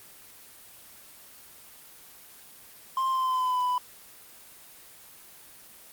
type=tone with pitch glide; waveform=triangle; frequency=1052 to 995.3 Hz; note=C6 to B5; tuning=+9 to +13 cents; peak=-22 dBFS; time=2.97-3.78 s; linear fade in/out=2 ms; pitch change=-96 cents; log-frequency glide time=3.09-3.62 s; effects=white hiss -50 dBFS RMS until 5.92 s + Opus 24 kbps